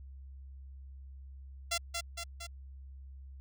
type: tone with echo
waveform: 5% pulse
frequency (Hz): 683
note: F5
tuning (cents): -39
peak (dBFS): -19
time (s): 1.71-1.78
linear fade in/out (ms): 10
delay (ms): 230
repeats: 3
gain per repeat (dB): -4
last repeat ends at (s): 2.47
effects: added 67 Hz sine -46 dBFS peak until 3.4 s